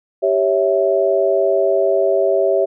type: chord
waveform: sine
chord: C# diminished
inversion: second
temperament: equal with one note detuned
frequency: 392 / 554.4 / 654.7 Hz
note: G4 / C#5 / E5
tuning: 0 / 0 / -12 cents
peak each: -17 dBFS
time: 0.22-2.66 s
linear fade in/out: 20 ms
effects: none

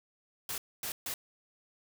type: noise bursts at uneven times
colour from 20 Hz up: white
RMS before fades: -37 dBFS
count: 3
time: 0.49-0.58 / 0.83-0.92 / 1.06-1.14 s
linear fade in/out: 2 ms
effects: none

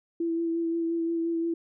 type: tone with vibrato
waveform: sine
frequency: 333.1 Hz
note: E4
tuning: 18 cents sharp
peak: -25 dBFS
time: 0.2-1.54 s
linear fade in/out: 5 ms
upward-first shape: sine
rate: 5.7 Hz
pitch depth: 18 cents each way
effects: none

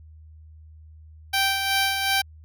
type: tone with tremolo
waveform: 10% pulse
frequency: 781 Hz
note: G5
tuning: 7 cents flat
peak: -11 dBFS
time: 1.33-2.22 s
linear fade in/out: 10 ms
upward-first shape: sine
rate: 2.7 Hz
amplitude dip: 45%
effects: added 78 Hz sine -44 dBFS peak until 2.44 s

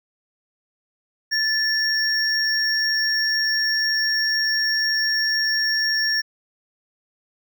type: tone pair together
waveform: triangle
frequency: 1751 / 5551 Hz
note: A6 / F8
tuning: -9 / -11 cents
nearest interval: octave + minor sixth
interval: 1998 cents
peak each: -20 dBFS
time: 1.31-6.22 s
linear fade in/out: 20 ms
effects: none

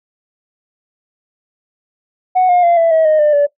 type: tone with pitch steps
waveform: sine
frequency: 739 / 713.4 / 688.7 / 664.9 / 641.9 / 619.6 / 598.2 / 577.5 Hz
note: F#5 / F5 / F5 / E5 / E5 / D#5 / D5 / D5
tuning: -2 / +37 / -24 / +15 / -46 / -7 / +32 / -29 cents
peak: -6 dBFS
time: 2.35-3.47 s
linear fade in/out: 20 ms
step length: 140 ms
effects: noise-tail reverb RT60 0.1 s tail -17 dB re dry + tanh soft clip ceiling -6 dBFS

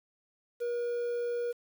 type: tone with quantisation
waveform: triangle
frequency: 478.6 Hz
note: A#4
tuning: 46 cents sharp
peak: -28 dBFS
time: 0.6-1.53 s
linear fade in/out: 20 ms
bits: 9
effects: none

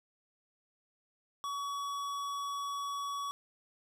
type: tone with tanh clipping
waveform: sine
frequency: 1130 Hz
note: C#6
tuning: 33 cents sharp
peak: -37 dBFS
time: 1.44-3.31 s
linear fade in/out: 0 ms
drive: 17 dB
effects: none

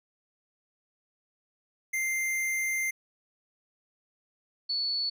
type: tone pair in turn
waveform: square / sine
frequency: 2093 / 4435 Hz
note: C7 / C#8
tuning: 0 / 0 cents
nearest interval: octave + minor second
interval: 1300 cents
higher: second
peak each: -28 / -27 dBFS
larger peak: second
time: 1.93-2.91 / 4.69-5.1 s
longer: first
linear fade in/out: 10 ms
effects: none

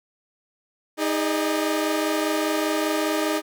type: tone cluster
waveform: sawtooth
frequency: 314 / 409.3 / 603 Hz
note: D#4 / G#4 / D5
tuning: +16 / -25 / +46 cents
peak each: -20 / -24 / -24 dBFS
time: 0.97-3.42 s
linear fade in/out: 50 ms
effects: none

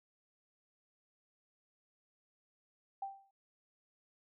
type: tone with exponential decay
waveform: sine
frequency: 784 Hz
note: G5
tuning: in tune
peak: -35 dBFS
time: 3.02-3.31 s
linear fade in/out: 5 ms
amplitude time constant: 63 ms
effects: none

